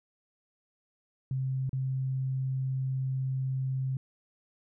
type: tone with dropouts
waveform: sine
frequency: 131.9 Hz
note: C3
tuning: 14 cents sharp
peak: -28 dBFS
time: 1.31-3.97 s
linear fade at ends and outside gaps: 2 ms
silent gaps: 1.694-1.73 s
effects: none